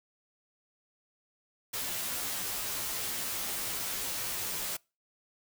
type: noise with comb filter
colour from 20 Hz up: white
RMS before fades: -35 dBFS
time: 1.73-4.77 s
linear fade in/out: 10 ms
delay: 13 ms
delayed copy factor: -0.95
effects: noise-tail reverb RT60 0.3 s tail -26 dB re dry